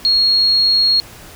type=tone; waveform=sine; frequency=4297 Hz; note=C8; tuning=45 cents sharp; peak=-10 dBFS; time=0.05-1 s; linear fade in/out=0 ms; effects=pink hiss -38 dBFS RMS until 1.35 s